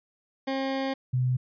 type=tone pair in turn; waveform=20% pulse / sine; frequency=268.4 / 126.67 Hz; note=C4 / B2; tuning=+44 / +44 cents; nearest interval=octave + minor second; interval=1300 cents; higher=first; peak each=-22 dBFS; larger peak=neither; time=0.47-0.94 / 1.13-1.37 s; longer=first; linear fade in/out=10 ms; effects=resampled to 11025 Hz